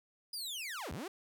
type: linear two-way sweep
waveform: sawtooth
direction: down then up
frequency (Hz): 5010 to 55 to 410.2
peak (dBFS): -36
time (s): 0.33-1.08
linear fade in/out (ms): 5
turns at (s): 0.92
effects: none